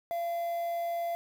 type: tone with quantisation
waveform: triangle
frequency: 684 Hz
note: F5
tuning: 36 cents flat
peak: -28 dBFS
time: 0.11-1.15 s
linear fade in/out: 0 ms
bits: 8
effects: none